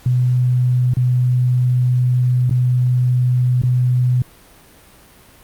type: tone with dropouts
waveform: sine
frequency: 125 Hz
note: B2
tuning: 21 cents sharp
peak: -12 dBFS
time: 0.06-4.22 s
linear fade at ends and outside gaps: 2 ms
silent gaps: 0.937-0.969 / 2.496-2.509 / 3.617-3.635 s
effects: pink hiss -46 dBFS RMS until 5.43 s + Opus 48 kbps